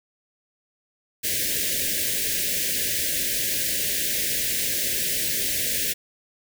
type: band-stop noise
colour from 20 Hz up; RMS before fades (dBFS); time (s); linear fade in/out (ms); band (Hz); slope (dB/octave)
white; -25; 1.23-5.94; 20; 620 to 1600; 96
effects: none